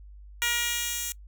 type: tone with high-pass filter sweep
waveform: 10% pulse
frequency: 475 Hz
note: A#4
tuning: 33 cents sharp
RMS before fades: -29 dBFS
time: 0.42-1.12 s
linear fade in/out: 0 ms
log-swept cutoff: 1800 to 6100 Hz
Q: 0.76
effects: noise-tail reverb RT60 0.1 s tail -23 dB re dry + added 50 Hz sine -44 dBFS peak until 1.27 s